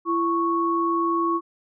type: tone pair together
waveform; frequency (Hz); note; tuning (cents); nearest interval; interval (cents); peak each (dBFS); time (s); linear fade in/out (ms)
sine; 336.6 / 1107; E4 / C#6; +36 / -3; octave + major sixth; 2061; -23 / -22; 0.05-1.41; 50
effects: none